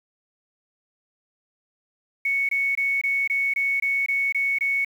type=tone bursts; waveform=sine; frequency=2217 Hz; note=C#7; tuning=in tune; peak=-20 dBFS; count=10; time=2.25-4.848 s; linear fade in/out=5 ms; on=240 ms; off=22 ms; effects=8-bit